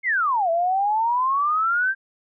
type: exponential two-way sweep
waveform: sine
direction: down then up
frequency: 2197 to 656 to 1598 Hz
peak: -18 dBFS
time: 0.03-1.95 s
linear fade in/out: 50 ms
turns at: 0.5 s
effects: none